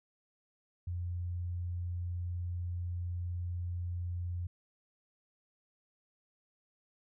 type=tone; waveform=sine; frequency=87.9 Hz; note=F2; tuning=12 cents sharp; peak=-34 dBFS; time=0.87-4.47 s; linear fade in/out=5 ms; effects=none